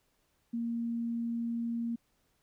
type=tone; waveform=sine; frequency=233.1 Hz; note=A#3; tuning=in tune; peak=-31 dBFS; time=0.53-1.96 s; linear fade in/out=10 ms; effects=pink hiss -74 dBFS RMS until 2.42 s